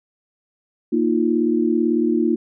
sine chord, Bb suspended fourth, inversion none, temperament equal, 233.1 / 311.1 / 349.2 Hz, Bb3 / Eb4 / F4, 0 / 0 / 0 cents, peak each -20 dBFS, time 0.92-2.36 s, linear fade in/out 10 ms, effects none

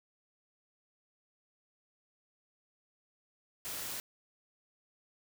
white noise, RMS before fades -40 dBFS, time 3.65-4 s, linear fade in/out 0 ms, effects none

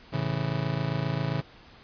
40% pulse chord, A major, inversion none, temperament just, 110 / 137.5 / 165 Hz, A2 / C#3 / E3, 0 / -14 / +2 cents, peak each -34 / -28 / -31 dBFS, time 0.12-1.42 s, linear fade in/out 20 ms, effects pink hiss -52 dBFS RMS until 1.83 s + resampled to 11025 Hz

